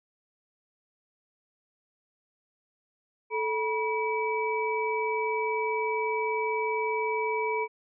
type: tone cluster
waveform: sine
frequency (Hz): 437.5 / 966 / 2295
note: A4 / B5 / D7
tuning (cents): -10 / -39 / -40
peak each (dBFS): -29 / -30 / -33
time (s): 3.3-7.68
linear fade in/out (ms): 50
effects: none